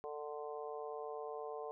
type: harmonic tone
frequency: 148.6 Hz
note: D3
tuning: 21 cents sharp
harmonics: 3 / 4 / 5 / 6 / 7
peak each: -44 / -49 / -48 / -56 / -51 dBFS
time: 0.04-1.71 s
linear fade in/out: 0 ms
effects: none